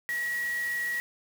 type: tone in noise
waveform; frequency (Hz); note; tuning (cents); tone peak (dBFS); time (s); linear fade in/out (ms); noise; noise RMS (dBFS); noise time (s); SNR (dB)
sine; 1915; A#6; +46; -28; 0.09-1; 0; white; -43; 0.09-1; +12
effects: none